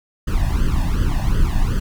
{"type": "noise with flanger", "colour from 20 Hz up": "brown", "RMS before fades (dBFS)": -17, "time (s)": [0.27, 1.8], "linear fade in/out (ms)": 10, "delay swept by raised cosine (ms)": [0.63, 1.15], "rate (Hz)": 2.7, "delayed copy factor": 1, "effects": []}